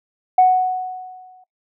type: tone with exponential decay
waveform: sine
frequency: 740 Hz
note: F#5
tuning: in tune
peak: -6 dBFS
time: 0.38-1.44 s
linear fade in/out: 5 ms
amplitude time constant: 230 ms
effects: noise-tail reverb RT60 0.1 s tail -19 dB re dry + tanh soft clip ceiling -3 dBFS